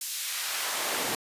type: noise with high-pass filter sweep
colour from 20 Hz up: pink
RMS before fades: -31 dBFS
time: 0.01-1.15 s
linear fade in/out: 2 ms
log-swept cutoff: 5300 to 260 Hz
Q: 0.71
effects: resampled to 32000 Hz